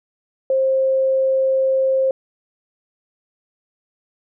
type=tone; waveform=sine; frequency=530 Hz; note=C5; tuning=22 cents sharp; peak=-14 dBFS; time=0.5-2.11 s; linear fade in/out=2 ms; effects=none